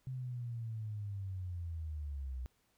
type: linear sweep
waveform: sine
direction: down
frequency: 130.9 to 61.4 Hz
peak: -38 dBFS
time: 0.07-2.46 s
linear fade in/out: 0 ms
effects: pink hiss -75 dBFS RMS until 2.77 s